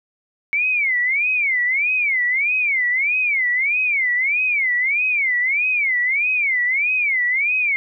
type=tone with vibrato; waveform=sine; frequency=2217 Hz; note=C#7; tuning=in tune; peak=-16 dBFS; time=0.53-7.76 s; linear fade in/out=0 ms; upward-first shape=sine; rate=1.6 Hz; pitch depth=230 cents each way; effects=none